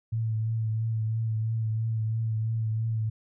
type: tone with vibrato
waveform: sine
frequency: 111.4 Hz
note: A2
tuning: 22 cents sharp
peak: -25 dBFS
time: 0.12-3.1 s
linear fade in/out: 10 ms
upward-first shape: triangle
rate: 3 Hz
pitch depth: 34 cents each way
effects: none